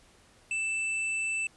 triangle tone with hard clipping, 2648 Hz, E7, 7 cents sharp, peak -30 dBFS, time 0.51-1.47 s, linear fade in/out 2 ms, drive 14 dB, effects pink hiss -60 dBFS RMS until 1.56 s + resampled to 24000 Hz

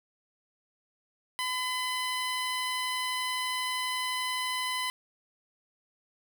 15% pulse tone, 1011 Hz, B5, 40 cents sharp, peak -23 dBFS, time 1.39-4.9 s, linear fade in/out 0 ms, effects none

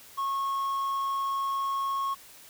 triangle tone with quantisation, 1094 Hz, C#6, 23 cents flat, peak -25 dBFS, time 0.17-2.15 s, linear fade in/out 20 ms, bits 9, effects white hiss -51 dBFS RMS until 2.49 s

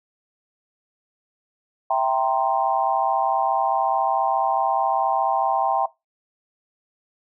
sine chord, C dominant seventh, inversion first, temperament equal, 659.3 / 784 / 932.3 / 1046.5 Hz, E5 / G5 / Bb5 / C6, 0 / 0 / 0 / 0 cents, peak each -24 / -21 / -25 / -26 dBFS, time 1.9-5.86 s, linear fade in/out 5 ms, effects noise-tail reverb RT60 0.2 s tail -19 dB re dry

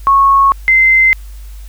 sine tone pair in turn, 1100 / 2072 Hz, C#6 / C7, -14 / -17 cents, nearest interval major seventh, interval 1097 cents, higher second, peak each -5 dBFS, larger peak neither, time 0.07-0.52 / 0.68-1.13 s, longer neither, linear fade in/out 0 ms, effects added 50 Hz sine -27 dBFS peak until 1.68 s + white hiss -45 dBFS RMS until 1.68 s

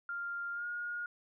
sine tone with pitch glide, 1396.9 to 1431.2 Hz, F6 to F6, 0 to +42 cents, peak -36 dBFS, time 0.09-1.06 s, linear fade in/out 2 ms, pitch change +42 cents, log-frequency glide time 0.53-0.66 s, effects none

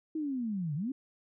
sine linear two-way sweep, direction down then up, 322.6 to 137.9 to 283.1 Hz, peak -31 dBFS, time 0.15-0.92 s, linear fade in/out 5 ms, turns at 0.75 s, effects none

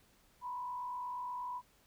sine tone with frequency modulation, 987.8 Hz, B5, in tune, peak -38 dBFS, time 0.41-1.62 s, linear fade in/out 50 ms, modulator 48.3 Hz, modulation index 0.53, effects pink hiss -68 dBFS RMS until 1.86 s

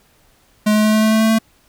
square tone with pitch steps, 212.1 / 213.6 / 215.1 / 216.6 / 218.1 / 219.6 / 221.1 / 222.6 Hz, G#3 / G#3 / A3 / A3 / A3 / A3 / A3 / A3, +37 / +49 / -39 / -27 / -15 / -3 / +9 / +20 cents, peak -12 dBFS, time 0.66-1.388 s, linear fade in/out 10 ms, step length 91 ms, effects pink hiss -55 dBFS RMS until 1.68 s

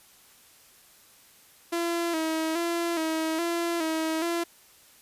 sawtooth tone with vibrato, 329.6 Hz, E4, in tune, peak -22 dBFS, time 1.72-4.44 s, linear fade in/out 10 ms, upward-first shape square, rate 1.2 Hz, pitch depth 54 cents each way, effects white hiss -56 dBFS RMS until 5.01 s + resampled to 32000 Hz

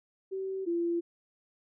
sine tone pair in turn, 383.1 / 341.3 Hz, G4 / F4, -40 / -40 cents, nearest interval major second, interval 200 cents, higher first, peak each -32 / -27 dBFS, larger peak second, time 0.31-0.66 / 0.66-1.01 s, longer neither, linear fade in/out 20 ms, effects none

